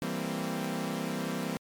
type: chord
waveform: sawtooth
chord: C dominant seventh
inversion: first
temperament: equal with one note detuned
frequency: 164.81 / 196 / 231.2 / 261.6 Hz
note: E3 / G3 / Bb3 / C4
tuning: 0 / 0 / -14 / 0 cents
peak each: -33 dBFS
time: 0.02-1.57 s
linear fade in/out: 0 ms
effects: MP3 96 kbps